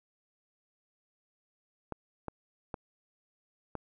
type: clicks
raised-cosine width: 1 ms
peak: -22 dBFS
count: 4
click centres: 1.923 / 2.283 / 2.742 / 3.753 s
effects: none